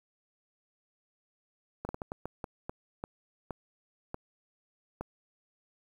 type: slowing click train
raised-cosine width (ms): 1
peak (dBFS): -22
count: 12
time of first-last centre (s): 1.85-5.01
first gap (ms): 40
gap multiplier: 1.36
effects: 9-bit